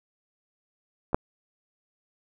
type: clicks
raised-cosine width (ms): 1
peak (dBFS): -26 / -6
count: 2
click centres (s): 1.131 / 1.145
effects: none